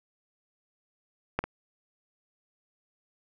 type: clicks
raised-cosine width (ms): 0.5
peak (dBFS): -11 / -18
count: 2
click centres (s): 1.39 / 1.44
effects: none